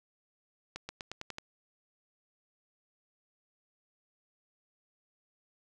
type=accelerating click train; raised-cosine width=0.2 ms; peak=-22 dBFS; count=7; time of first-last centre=0.76-1.384 s; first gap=130 ms; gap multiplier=0.91; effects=none